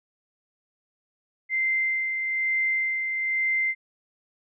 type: tone with tremolo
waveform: sine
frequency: 2083 Hz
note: C7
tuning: 8 cents flat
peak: -21 dBFS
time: 1.49-3.75 s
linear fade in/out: 50 ms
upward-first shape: sine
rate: 1.1 Hz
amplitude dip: 40%
effects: none